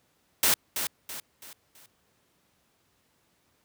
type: noise with echo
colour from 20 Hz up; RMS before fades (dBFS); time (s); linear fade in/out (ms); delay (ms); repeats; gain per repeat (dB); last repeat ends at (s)
white; -22; 0.43-0.54; 2; 330; 4; -8; 1.86
effects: pink hiss -69 dBFS RMS until 3.64 s + high-pass 80 Hz 12 dB/octave